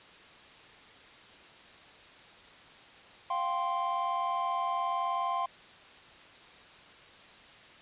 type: chord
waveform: triangle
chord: F suspended second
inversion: none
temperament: equal with one note detuned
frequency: 698.5 / 777.7 / 1046.5 Hz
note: F5 / G5 / C6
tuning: 0 / -14 / 0 cents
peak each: -33 / -34 / -29 dBFS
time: 3.3-5.46 s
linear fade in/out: 5 ms
effects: white hiss -53 dBFS RMS until 7.81 s + resampled to 8000 Hz